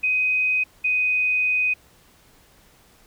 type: tone pair in turn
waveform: sine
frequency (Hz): 2510 / 2500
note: D#7 / D#7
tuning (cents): +15 / +8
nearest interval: unison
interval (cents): 7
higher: first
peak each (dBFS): -18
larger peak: neither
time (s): 0.03-0.64 / 0.84-1.74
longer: second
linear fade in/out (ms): 10
effects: pink hiss -55 dBFS RMS until 3.06 s